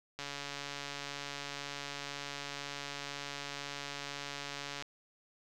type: click train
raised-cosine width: 0.2 ms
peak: -23 dBFS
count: 659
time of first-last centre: 0.19-4.824 s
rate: 142 Hz
effects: none